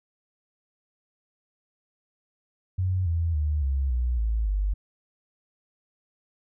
sine tone with pitch steps, 92.5 / 83.37 / 75.13 / 67.71 / 61.03 / 55 / 49.57 Hz, F#2 / E2 / D2 / C#2 / B1 / A1 / G1, 0 / +20 / +40 / -40 / -20 / 0 / +20 cents, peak -22 dBFS, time 2.78-4.74 s, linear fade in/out 10 ms, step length 280 ms, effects none

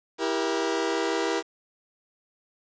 sawtooth chord, E diminished, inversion none, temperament just, 329.6 / 395.6 / 474.7 Hz, E4 / G4 / Bb4, 0 / +16 / +31 cents, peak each -25 dBFS, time 0.18-1.43 s, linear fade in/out 50 ms, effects resampled to 16000 Hz + 8-bit

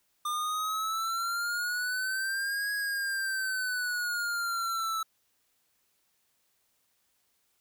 square exponential two-way sweep, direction up then down, 1200 to 1661.2 to 1308 Hz, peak -30 dBFS, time 0.25-5.03 s, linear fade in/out 5 ms, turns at 2.72 s, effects white hiss -73 dBFS RMS until 7.6 s

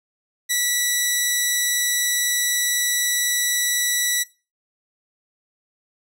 10% pulse tone, 1954 Hz, B6, 19 cents flat, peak -10 dBFS, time 0.49-4.24 s, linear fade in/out 20 ms, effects noise-tail reverb RT60 0.3 s tail -19 dB re dry

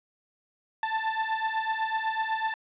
30% pulse beating tone pair, 880 / 888 Hz, A5 / A5, 0 / +16 cents, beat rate 8 Hz, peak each -27 dBFS, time 0.83-2.54 s, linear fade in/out 2 ms, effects resampled to 8000 Hz + 9-bit

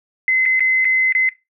sine tone with dropouts, 2050 Hz, C7, 36 cents flat, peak -12 dBFS, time 0.28-1.29 s, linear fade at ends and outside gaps 1 ms, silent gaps 0.455-0.46 / 0.595-0.605 / 0.846-0.852 / 1.124-1.15 s, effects noise-tail reverb RT60 0.2 s tail -18 dB re dry

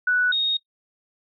sine tone pair in turn, 1480 / 3729 Hz, F#6 / A#7, 0 / 0 cents, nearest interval octave + major third, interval 1600 cents, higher second, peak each -17 / -19 dBFS, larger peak first, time 0.07-0.32 / 0.32-0.57 s, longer neither, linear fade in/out 5 ms, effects noise-tail reverb RT60 0.1 s tail -23 dB re dry

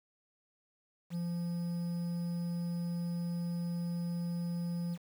triangle tone with quantisation, 172.3 Hz, F3, 23 cents flat, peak -31 dBFS, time 1.1-4.98 s, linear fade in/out 50 ms, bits 9, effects none

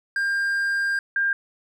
triangle / sine tone pair in turn, 1600 / 1600 Hz, G6 / G6, +35 / +35 cents, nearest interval unison, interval 0 cents, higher neither, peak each -19 dBFS, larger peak neither, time 0.16-0.99 / 1.16-1.33 s, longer first, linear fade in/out 2 ms, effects none

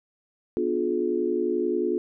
sine chord, B diminished seventh, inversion none, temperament just, 246.9 / 296.3 / 355.6 / 426.7 Hz, B3 / D4 / F4 / Ab4, 0 / +15 / +31 / +47 cents, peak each -31 / -31 / -25 / -28 dBFS, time 0.57-1.98 s, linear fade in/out 0 ms, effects none

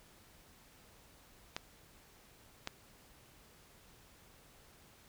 clicks, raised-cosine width 0.2 ms, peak -20 dBFS, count 2, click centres 1.565 / 2.674 s, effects pink hiss -62 dBFS RMS until 5.08 s

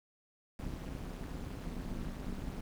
brown noise with amplitude modulation, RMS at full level -37 dBFS, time 0.59-2.61 s, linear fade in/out 2 ms, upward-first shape sine, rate 211 Hz, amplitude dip 95%, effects none

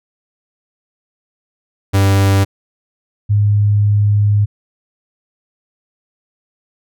45% pulse / sine tone pair in turn, 98 / 103.4 Hz, G2 / G#2, 0 / -7 cents, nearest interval minor second, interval 93 cents, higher second, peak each -9 dBFS, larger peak neither, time 1.93-2.45 / 3.29-4.46 s, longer second, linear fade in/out 20 ms, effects none

